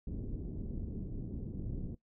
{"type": "low-pass noise", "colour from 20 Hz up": "pink", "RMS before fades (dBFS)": -40, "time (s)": [0.07, 1.95], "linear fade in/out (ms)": 5, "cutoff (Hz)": 340, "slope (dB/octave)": 24, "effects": ["noise-tail reverb RT60 0.1 s tail -17 dB re dry"]}